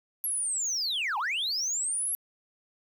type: linear two-way sweep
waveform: sine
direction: down then up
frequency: 11460 to 784 to 11460 Hz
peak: -25 dBFS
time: 0.24-2.15 s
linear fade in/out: 0 ms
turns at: 1.18 s
effects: tanh soft clip ceiling -26 dBFS + 10-bit